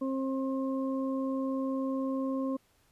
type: harmonic tone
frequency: 266.4 Hz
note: C4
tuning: 31 cents sharp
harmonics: 1 / 2 / 4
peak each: -30 / -36 / -42 dBFS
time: 0.01-2.57 s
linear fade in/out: 10 ms
effects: pink hiss -68 dBFS RMS until 2.91 s + resampled to 32000 Hz